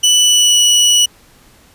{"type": "tone with pitch glide", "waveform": "25% pulse", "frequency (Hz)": [2972, 2941], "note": ["F#7", "F#7"], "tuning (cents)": [7, -11], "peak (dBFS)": -4, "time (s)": [0.03, 1.06], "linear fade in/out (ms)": 10, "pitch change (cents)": -18, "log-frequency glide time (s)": [0.21, 0.6], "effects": ["pink hiss -47 dBFS RMS until 1.74 s", "resampled to 32000 Hz"]}